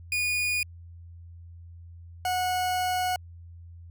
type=tone pair in turn; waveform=40% pulse; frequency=2453 / 732 Hz; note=D#7 / F#5; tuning=-25 / -19 cents; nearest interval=octave + major sixth; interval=2094 cents; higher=first; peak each=-24 dBFS; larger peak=neither; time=0.12-0.63 / 2.25-3.16 s; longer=second; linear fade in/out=2 ms; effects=added 85 Hz sine -43 dBFS peak until 3.9 s

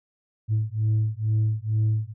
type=beating tone pair; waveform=sine; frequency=107.7 / 109.9 Hz; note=A2 / A2; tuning=-37 / -2 cents; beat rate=2.2 Hz; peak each=-22 dBFS; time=0.48-2.14 s; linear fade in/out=50 ms; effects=tanh soft clip ceiling -17 dBFS

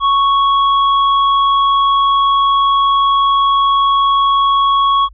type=tone with tanh clipping; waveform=triangle; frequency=1108.7 Hz; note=C#6; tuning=in tune; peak=-11 dBFS; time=0-5.09 s; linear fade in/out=50 ms; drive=15 dB; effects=added 50 Hz sine -37 dBFS peak until 5.13 s + resampled to 11025 Hz

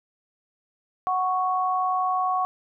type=tone pair together; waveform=sine; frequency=740 / 1108.7 Hz; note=F#5 / C#6; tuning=0 / 0 cents; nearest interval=perfect fifth; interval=700 cents; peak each=-24 dBFS; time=1.07-2.45 s; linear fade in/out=0 ms; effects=none

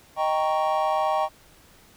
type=chord; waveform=triangle; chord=Eb dominant seventh; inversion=none; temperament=equal; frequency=622.3 / 784 / 932.3 / 1108.7 Hz; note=Eb5 / G5 / Bb5 / Db6; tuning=0 / 0 / 0 / 0 cents; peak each=-24 / -23 / -27 / -26 dBFS; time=0.16-1.29 s; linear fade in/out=50 ms; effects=pink hiss -54 dBFS RMS until 1.96 s

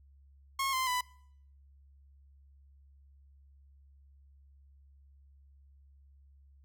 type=tone with pitch steps; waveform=sawtooth; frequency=1085 / 1039.6 / 996.1 Hz; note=C#6 / C6 / B5; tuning=-37 / -11 / +15 cents; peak=-26 dBFS; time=0.59-1.01 s; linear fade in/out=5 ms; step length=140 ms; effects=noise-tail reverb RT60 0.7 s tail -25 dB re dry + added 69 Hz sine -57 dBFS peak until 6.64 s

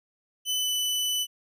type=tone with pitch glide; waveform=sawtooth; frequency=3011 to 2990 Hz; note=F#7 to F#7; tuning=+30 to +17 cents; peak=-22 dBFS; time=0.45-1.27 s; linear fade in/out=50 ms; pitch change=-13 cents; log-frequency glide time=0.6-0.71 s; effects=none

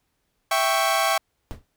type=chord; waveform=sawtooth; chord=C# diminished; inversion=first; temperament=equal; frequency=659.3 / 784 / 1108.7 Hz; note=E5 / G5 / C#6; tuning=0 / 0 / 0 cents; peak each=-20 dBFS; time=0.51-1.18 s; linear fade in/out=5 ms
type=noise with exponential decay; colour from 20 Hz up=brown; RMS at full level=-28 dBFS; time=1.51-1.65 s; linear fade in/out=0 ms; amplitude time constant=30 ms
effects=pink hiss -73 dBFS RMS until 1.76 s

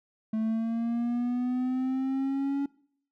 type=linear sweep; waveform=triangle; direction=up; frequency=218.1 to 281.2 Hz; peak=-24 dBFS; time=0.33-2.66 s; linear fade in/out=5 ms; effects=noise-tail reverb RT60 0.6 s tail -22 dB re dry

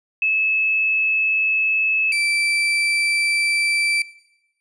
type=tone pair in turn; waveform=sine / 35% pulse; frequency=2599 / 2332 Hz; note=E7 / D7; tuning=-25 / -13 cents; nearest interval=major second; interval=188 cents; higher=first; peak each=-16 dBFS; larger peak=neither; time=0.22-2.12 / 2.12-4.02 s; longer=neither; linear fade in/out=2 ms; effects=noise-tail reverb RT60 0.9 s tail -18 dB re dry + resampled to 22050 Hz

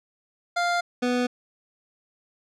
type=tone pair in turn; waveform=25% pulse; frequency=698.5 / 247 Hz; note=F5 / B3; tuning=0 / 0 cents; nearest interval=octave + tritone; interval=1800 cents; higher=first; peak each=-18 dBFS; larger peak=neither; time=0.56-0.81 / 1.02-1.27 s; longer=neither; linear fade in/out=10 ms; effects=low-pass 6000 Hz 12 dB/octave

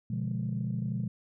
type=chord; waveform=sine; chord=B diminished seventh; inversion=none; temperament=equal; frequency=123.47 / 146.83 / 174.61 / 207.7 Hz; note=B2 / D3 / F3 / Ab3; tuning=0 / 0 / 0 / 0 cents; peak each=-32 / -38 / -35 / -35 dBFS; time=0.1-1.08 s; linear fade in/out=5 ms; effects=tanh soft clip ceiling -22 dBFS

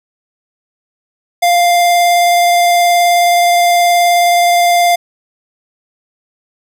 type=tone with vibrato; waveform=square; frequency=698.5 Hz; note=F5; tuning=in tune; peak=-8 dBFS; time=1.42-4.96 s; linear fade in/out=10 ms; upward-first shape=sine; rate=19 Hz; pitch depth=9 cents each way; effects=none

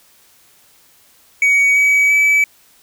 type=tone with pitch steps; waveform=triangle; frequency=2252 / 2274 / 2297 Hz; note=C#7 / C#7 / D7; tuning=+27 / +44 / -39 cents; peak=-8 dBFS; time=1.42-2.44 s; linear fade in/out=2 ms; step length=340 ms; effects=white hiss -51 dBFS RMS until 2.82 s

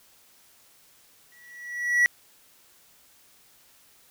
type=tone with exponential growth; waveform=triangle; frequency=1938 Hz; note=B6; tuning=33 cents flat; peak=-13 dBFS; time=1.32-2.06 s; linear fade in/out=0 ms; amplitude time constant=160 ms; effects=white hiss -58 dBFS RMS until 4.1 s

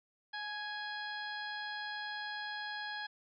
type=harmonic tone with a mistuned harmonic; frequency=830.6 Hz; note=G#5; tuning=in tune; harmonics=1 / 2 / 3 / 4 / 5 / 6; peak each=-44 / -41 / -56 / -48 / -49 / -52 dBFS; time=0.33-3.07 s; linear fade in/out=10 ms; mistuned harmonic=1; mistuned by=+26 cents; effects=none

